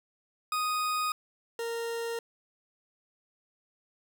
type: tone pair in turn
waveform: 40% pulse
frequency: 1244.5 / 463.5 Hz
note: D#6 / A#4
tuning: 0 / -10 cents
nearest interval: octave + perfect fourth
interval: 1710 cents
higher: first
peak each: -27 / -31 dBFS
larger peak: first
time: 0.52-1.12 / 1.59-2.19 s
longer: neither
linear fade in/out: 2 ms
effects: none